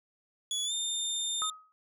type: tone with pitch glide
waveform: 25% pulse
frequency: 3395 to 3618 Hz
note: G#7 to A7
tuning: +37 to +48 cents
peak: -26 dBFS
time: 0.51-1.5 s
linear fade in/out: 2 ms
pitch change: +111 cents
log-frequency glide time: 0.65-0.72 s
type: tone with exponential decay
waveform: sine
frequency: 1263 Hz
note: D#6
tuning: 26 cents sharp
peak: -29 dBFS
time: 1.42-1.72 s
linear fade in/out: 0 ms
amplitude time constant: 65 ms
effects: none